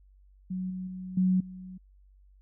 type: tone with level steps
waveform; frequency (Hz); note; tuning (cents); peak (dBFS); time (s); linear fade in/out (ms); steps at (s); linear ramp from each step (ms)
sine; 185; F#3; 0; -30 / -33 / -36 / -21 / -40; 0.5-1.78; 10; 0.7 / 0.87 / 1.17 / 1.4; 5
effects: added 48 Hz sine -55 dBFS peak until 2.41 s